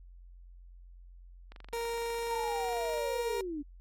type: click train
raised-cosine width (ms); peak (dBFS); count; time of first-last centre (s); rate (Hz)
0.3; -33; 36; 1.52-2.978; 24
type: tone with pitch glide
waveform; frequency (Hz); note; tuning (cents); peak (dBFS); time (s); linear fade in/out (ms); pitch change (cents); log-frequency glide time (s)
30% pulse; 466.2 to 470.8; A#4 to A#4; 0 to +17; -30; 1.73-3.41; 2; +17; 2.33-2.68
type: linear sweep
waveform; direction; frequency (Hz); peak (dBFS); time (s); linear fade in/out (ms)
sine; down; 941 to 277.2; -34; 2.28-3.63; 20
effects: added 44 Hz sine -49 dBFS peak until 3.8 s + MP3 64 kbps